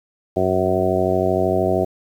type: harmonic tone with a mistuned harmonic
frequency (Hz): 93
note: F#2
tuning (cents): +9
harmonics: 1 / 2 / 3 / 4 / 5 / 6 / 7 / 8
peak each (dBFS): -26 / -26 / -27 / -21 / -26 / -26 / -21 / -26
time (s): 0.36-1.85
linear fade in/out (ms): 10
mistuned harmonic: 1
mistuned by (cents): +22
effects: 8-bit